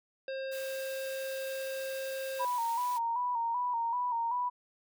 harmonic tone, 533 Hz, C5, 32 cents sharp, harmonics 1 / 3 / 5 / 7 / 9, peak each -35 / -45 / -49 / -52 / -54 dBFS, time 0.28-2.45 s, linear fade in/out 2 ms
white high-pass noise, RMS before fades -47 dBFS, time 0.51-2.99 s, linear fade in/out 20 ms, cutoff 1200 Hz, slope 12 dB/octave
sine tone with vibrato, 955 Hz, A#5, 42 cents sharp, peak -29 dBFS, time 2.39-4.5 s, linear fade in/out 20 ms, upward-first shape square, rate 2.6 Hz, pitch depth 53 cents each way
effects none

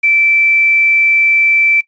sine tone with quantisation, 2330 Hz, D7, 14 cents flat, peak -8 dBFS, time 0.03-1.81 s, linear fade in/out 10 ms, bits 6, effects noise-tail reverb RT60 0.1 s tail -20 dB re dry + resampled to 16000 Hz

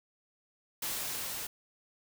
white noise with level ramp, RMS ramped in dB -35 to -39 dBFS, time 0.82-1.47 s, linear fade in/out 5 ms, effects none

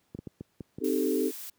clicks, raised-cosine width 3 ms, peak -24 dBFS, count 6, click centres 0.149 / 0.189 / 0.272 / 0.409 / 0.607 / 0.785 s
sine chord, A half-diminished seventh, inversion first, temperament equal, 261.6 / 311.1 / 392 / 440 Hz, C4 / Eb4 / G4 / A4, 0 / 0 / 0 / 0 cents, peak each -30 dBFS, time 0.8-1.32 s, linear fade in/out 50 ms
blue noise, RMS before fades -41 dBFS, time 0.84-1.5 s, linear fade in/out 5 ms
effects pink hiss -71 dBFS RMS until 1.58 s + high-pass 100 Hz 12 dB/octave

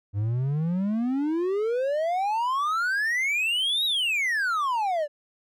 triangle exponential two-way sweep, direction up then down, 98 to 3898 to 567 Hz, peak -21 dBFS, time 0.13-5.08 s, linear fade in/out 50 ms, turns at 3.85 s, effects none

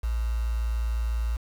sine tone with quantisation, 57 Hz, A#1, 38 cents flat, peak -24 dBFS, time 0.03-1.37 s, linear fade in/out 10 ms, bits 7, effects none

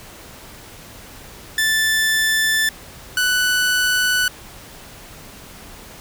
sawtooth tone pair in turn, 1760 / 1488.4 Hz, A6 / F#6, 0 / +10 cents, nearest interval minor third, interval 290 cents, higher first, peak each -12 dBFS, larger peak neither, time 1.58-2.69 / 3.17-4.28 s, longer neither, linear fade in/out 2 ms, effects pink hiss -40 dBFS RMS until 6 s

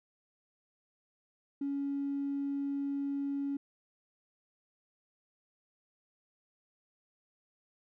triangle tone with tanh clipping, 280 Hz, C#4, 18 cents sharp, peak -31 dBFS, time 1.61-3.57 s, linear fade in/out 5 ms, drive 1 dB, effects none

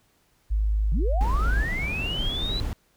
sine tone, 52.5 Hz, G#1, 19 cents sharp, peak -20 dBFS, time 0.5-1.64 s, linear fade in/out 20 ms
sine linear sweep, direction up, 119 to 4022 Hz, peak -28 dBFS, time 0.92-2.6 s, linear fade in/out 0 ms
brown noise, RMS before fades -29 dBFS, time 1.21-2.73 s, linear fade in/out 0 ms
effects pink hiss -65 dBFS RMS until 2.96 s

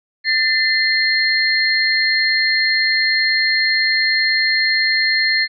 sine tone cluster, 1781 / 2059 / 4230 Hz, A6 / C7 / C8, +21 / -28 / +18 cents, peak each -18 dBFS, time 0.24-5.48 s, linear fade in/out 50 ms, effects none

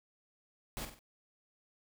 pink noise with echo, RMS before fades -41 dBFS, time 0.77-0.85 s, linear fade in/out 0 ms, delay 47 ms, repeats 3, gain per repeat -7 dB, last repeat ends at 0.991 s, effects none

